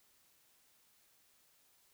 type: silence
effects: white hiss -70 dBFS RMS until 1.93 s